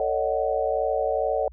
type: chord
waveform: sine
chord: D# half-diminished seventh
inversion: second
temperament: just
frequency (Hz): 448 / 560 / 622.3 / 746.7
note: A4 / C#5 / D#5 / F#5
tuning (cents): +31 / +18 / 0 / +16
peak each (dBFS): -28 / -26 / -27 / -28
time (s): 0-1.48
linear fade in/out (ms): 2
effects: added 60 Hz sine -43 dBFS peak until 1.52 s